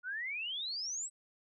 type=exponential sweep; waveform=sine; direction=up; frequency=1412 to 8100 Hz; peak=-36 dBFS; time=0.03-1.1 s; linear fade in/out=50 ms; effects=none